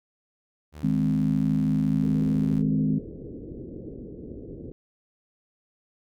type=tone; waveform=sawtooth; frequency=75.5 Hz; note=D2; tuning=48 cents sharp; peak=-35 dBFS; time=0.72-2.63 s; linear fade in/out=50 ms
type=chord; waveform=sine; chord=Ab major; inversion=second; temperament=equal; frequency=155.56 / 207.7 / 261.6 Hz; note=Eb3 / Ab3 / C4; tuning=0 / 0 / 0 cents; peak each=-25 dBFS; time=0.83-2.99 s; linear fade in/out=10 ms
type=low-pass noise; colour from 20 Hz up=white; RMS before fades=-39 dBFS; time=2.03-4.72 s; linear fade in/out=0 ms; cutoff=460 Hz; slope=48 dB/octave
effects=none